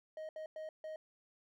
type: tone bursts at uneven times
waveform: triangle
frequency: 626 Hz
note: D#5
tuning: 10 cents sharp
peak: -40 dBFS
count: 4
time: 0.17-0.29 / 0.36-0.46 / 0.56-0.69 / 0.84-0.96 s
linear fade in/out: 2 ms
effects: none